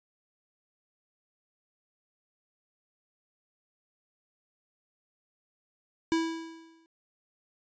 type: tone with exponential decay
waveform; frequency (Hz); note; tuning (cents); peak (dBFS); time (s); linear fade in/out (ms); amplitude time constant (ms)
square; 327.4; E4; -12; -23; 6.12-6.86; 0; 160
effects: resampled to 16000 Hz